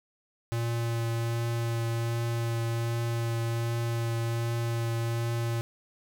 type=tone with vibrato; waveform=square; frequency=116.3 Hz; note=A#2; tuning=4 cents flat; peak=-28 dBFS; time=0.52-5.61 s; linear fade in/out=0 ms; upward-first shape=triangle; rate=1.3 Hz; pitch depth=13 cents each way; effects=none